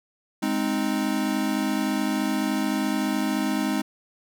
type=chord; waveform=square; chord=Ab major; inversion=none; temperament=equal; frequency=207.7 / 261.6 / 311.1 Hz; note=Ab3 / C4 / Eb4; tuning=0 / 0 / 0 cents; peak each=-28 dBFS; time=0.42-3.82 s; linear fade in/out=10 ms; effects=none